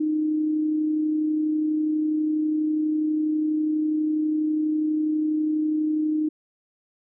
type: tone with amplitude modulation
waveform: sine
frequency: 307.8 Hz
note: D#4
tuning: 19 cents flat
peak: -19 dBFS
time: 0-6.29 s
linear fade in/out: 10 ms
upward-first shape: sine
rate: 32.2 Hz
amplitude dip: 30%
effects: none